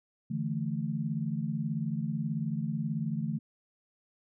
sine chord, D suspended second, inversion none, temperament just, 146.83 / 165.19 / 220.2 Hz, D3 / E3 / A3, 0 / +4 / +2 cents, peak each -34 dBFS, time 0.3-3.39 s, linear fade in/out 10 ms, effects none

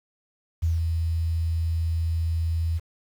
sine tone with ADSR envelope, 82.41 Hz, E2, in tune, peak -19 dBFS, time 0.62-2.8 s, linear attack 16 ms, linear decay 160 ms, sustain -3 dB, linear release 33 ms, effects 8-bit

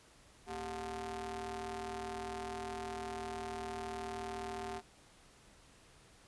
sawtooth ring-modulated tone, 164.81 Hz, E3, in tune, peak -33 dBFS, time 0.46-4.82 s, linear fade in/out 50 ms, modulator 557 Hz, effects pink hiss -62 dBFS RMS until 6.27 s + resampled to 24000 Hz

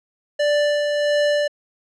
square tone with tremolo, 587.3 Hz, D5, in tune, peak -16 dBFS, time 0.39-1.48 s, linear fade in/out 10 ms, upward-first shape sine, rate 1.5 Hz, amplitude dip 35%, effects low-pass 5000 Hz 12 dB/octave

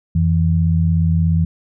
sine tone pair together, 87.31 / 164.25 Hz, F2 / E3, 0 / -6 cents, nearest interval major seventh, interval 1094 cents, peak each -15 / -15 dBFS, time 0.15-1.45 s, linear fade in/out 5 ms, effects none

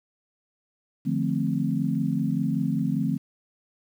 sine chord, D minor seventh, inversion none, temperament equal with one note detuned, 149.66 / 174.61 / 220 / 261.6 Hz, D3 / F3 / A3 / C4, +33 / 0 / 0 / 0 cents, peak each -28 dBFS, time 1.05-3.18 s, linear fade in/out 20 ms, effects 9-bit

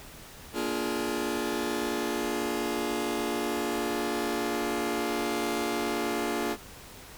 sawtooth chord, Bb dominant seventh, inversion none, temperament just, 233.1 / 291.4 / 349.6 / 419.5 Hz, Bb3 / D4 / F4 / Ab4, 0 / -13 / +2 / +17 cents, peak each -31 / -30 / -29 / -30 dBFS, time 0.53-6.57 s, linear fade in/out 50 ms, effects pink hiss -47 dBFS RMS until 7.17 s

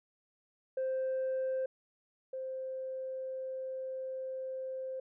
sine tone pair in turn, 523 / 523 Hz, C5 / C5, -1 / -1 cents, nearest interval unison, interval 0 cents, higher neither, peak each -29 / -36 dBFS, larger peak first, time 0.77-1.66 / 2.33-5 s, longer second, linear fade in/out 5 ms, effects tanh soft clip ceiling -29 dBFS

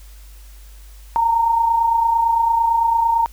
sine tone pair together, 894 / 922.9 Hz, A5 / A#5, +27 / -18 cents, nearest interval minor second, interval 55 cents, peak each -23 / -14 dBFS, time 1.16-3.26 s, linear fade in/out 0 ms, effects added 50 Hz sine -38 dBFS peak until 3.32 s + white hiss -50 dBFS RMS until 3.32 s

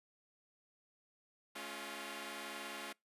5% pulse chord, Db major, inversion second, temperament equal with one note detuned, 213.1 / 277.2 / 349.2 Hz, Ab3 / Db4 / F4, +45 / 0 / 0 cents, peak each -38 / -37 / -36 dBFS, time 1.55-2.93 s, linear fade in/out 10 ms, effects noise-tail reverb RT60 0.2 s tail -26 dB re dry + resampled to 32000 Hz

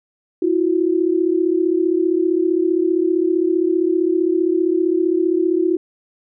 sine tone pair together, 329.8 / 365.1 Hz, E4 / F#4, +1 / -23 cents, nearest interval major second, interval 176 cents, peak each -17 dBFS, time 0.42-5.77 s, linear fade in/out 5 ms, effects none

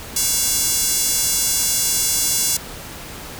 square tone with high-pass filter, 311.1 Hz, D#4, in tune, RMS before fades -19 dBFS, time 0.16-2.57 s, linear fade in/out 5 ms, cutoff 6600 Hz, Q 1.3, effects pink hiss -34 dBFS RMS until 3.39 s

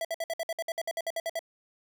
square tone bursts, 661 Hz, E5, 5 cents sharp, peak -30 dBFS, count 15, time 0.01-1.392 s, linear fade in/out 2 ms, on 38 ms, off 58 ms, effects none

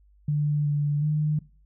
sine tone with pitch steps, 147.9 / 146.1 / 151.6 Hz, D3 / D3 / D#3, +13 / -9 / -45 cents, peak -21 dBFS, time 0.28-1.39 s, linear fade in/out 5 ms, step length 370 ms, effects noise-tail reverb RT60 0.4 s tail -20 dB re dry + added 50 Hz sine -55 dBFS peak until 1.65 s

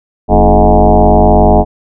sine tone with frequency modulation, 326.2 Hz, E4, 18 cents flat, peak -3 dBFS, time 0.28-1.65 s, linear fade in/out 50 ms, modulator 99.4 Hz, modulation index 4.9, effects none

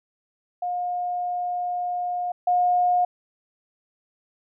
sine tone pair in turn, 714 / 716.5 Hz, F5 / F5, +38 / +44 cents, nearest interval unison, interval 6 cents, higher second, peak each -24 / -17 dBFS, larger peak second, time 0.62-2.32 / 2.47-3.05 s, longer first, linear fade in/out 5 ms, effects none

